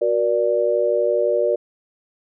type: chord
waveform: sine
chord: Gb augmented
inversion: none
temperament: equal with one note detuned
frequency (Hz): 370 / 475.4 / 587.3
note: Gb4 / Bb4 / D5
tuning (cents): 0 / +34 / 0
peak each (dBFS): -23 / -20 / -19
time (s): 0.01-1.56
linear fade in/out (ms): 10
effects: none